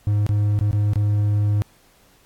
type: tone with dropouts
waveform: triangle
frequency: 103.7 Hz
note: G#2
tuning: 2 cents flat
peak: -14 dBFS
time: 0.07-1.62 s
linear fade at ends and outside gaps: 0 ms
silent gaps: 0.265-0.291 / 0.59-0.61 / 0.711-0.73 / 0.934-0.958 s
effects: pink hiss -56 dBFS RMS until 2.25 s + AAC 64 kbps